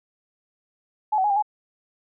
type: tone with pitch steps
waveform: sine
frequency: 853 / 756 / 834 / 794 / 843 Hz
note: G#5 / F#5 / G#5 / G5 / G#5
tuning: +46 / +37 / +7 / +22 / +26 cents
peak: -18 dBFS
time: 1.12-1.425 s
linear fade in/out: 10 ms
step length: 61 ms
effects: none